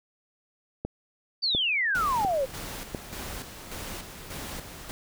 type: click train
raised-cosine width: 2 ms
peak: -17 dBFS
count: 4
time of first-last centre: 0.85-2.948 s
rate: 1.43 Hz
type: exponential sweep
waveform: sine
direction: down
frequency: 4699 to 508 Hz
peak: -23 dBFS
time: 1.42-2.46 s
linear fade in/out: 20 ms
type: noise with tremolo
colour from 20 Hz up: pink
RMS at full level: -37 dBFS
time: 1.95-4.91 s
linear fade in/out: 0 ms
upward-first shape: square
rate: 1.7 Hz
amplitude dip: 50%
effects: none